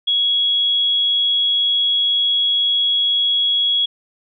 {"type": "tone", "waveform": "sine", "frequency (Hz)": 3334, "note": "G#7", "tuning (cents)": 6, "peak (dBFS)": -14, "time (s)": [0.07, 3.86], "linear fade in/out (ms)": 10, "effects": []}